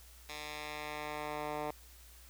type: tone with band-pass filter sweep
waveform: 10% pulse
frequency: 150 Hz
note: D3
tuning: 37 cents sharp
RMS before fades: -41 dBFS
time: 0.29-1.71 s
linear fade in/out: 2 ms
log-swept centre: 3900 to 800 Hz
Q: 0.78
effects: added 60 Hz sine -56 dBFS peak until 2.29 s + white hiss -59 dBFS RMS until 2.29 s